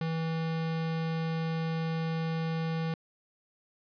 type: tone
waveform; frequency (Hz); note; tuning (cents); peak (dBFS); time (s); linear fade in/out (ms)
square; 162.6; E3; -23; -30; 0.01-2.94; 2
effects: resampled to 11025 Hz + 11-bit